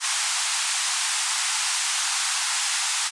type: band-pass noise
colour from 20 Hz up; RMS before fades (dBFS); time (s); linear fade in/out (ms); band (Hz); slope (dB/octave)
white; -25; 0-3.11; 50; 790 to 9600; 48
effects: resampled to 24000 Hz